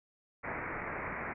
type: low-pass noise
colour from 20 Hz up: white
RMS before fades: -39 dBFS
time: 0.43-1.34 s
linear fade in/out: 20 ms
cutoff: 2300 Hz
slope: 96 dB/octave
effects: none